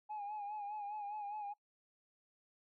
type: tone with vibrato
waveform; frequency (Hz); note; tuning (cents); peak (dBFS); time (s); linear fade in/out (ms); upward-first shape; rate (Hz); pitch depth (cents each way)
sine; 830.6; G#5; 0; -39; 0.09-1.54; 20; sine; 4.9; 54
effects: noise-tail reverb RT60 0.1 s tail -20 dB re dry + tanh soft clip ceiling -38 dBFS